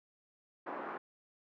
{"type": "band-pass noise", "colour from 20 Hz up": "white", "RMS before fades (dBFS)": -42, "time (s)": [0.66, 0.98], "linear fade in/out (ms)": 10, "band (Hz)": [240, 1400], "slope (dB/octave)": 24, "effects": []}